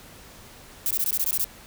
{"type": "noise bursts", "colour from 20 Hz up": "violet", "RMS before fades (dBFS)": -24, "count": 9, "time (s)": [0.86, 1.443], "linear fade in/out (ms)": 0, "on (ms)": 47, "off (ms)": 20, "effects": ["pink hiss -47 dBFS RMS until 1.66 s"]}